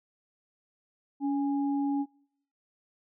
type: tone pair together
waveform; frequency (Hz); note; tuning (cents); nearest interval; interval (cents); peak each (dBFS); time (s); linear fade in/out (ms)
sine; 281.9 / 825; C#4 / G#5; +29 / -12; octave + perfect fifth; 1859; -26 / -37; 1.2-2.06; 50
effects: noise-tail reverb RT60 0.7 s tail -25 dB re dry